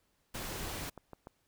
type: noise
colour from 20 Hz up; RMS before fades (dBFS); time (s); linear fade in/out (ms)
pink; -40; 0.34-0.9; 10
type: clicks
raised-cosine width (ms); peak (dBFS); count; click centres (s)
1; -32; 3; 0.977 / 1.133 / 1.271
effects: pink hiss -75 dBFS RMS until 1.47 s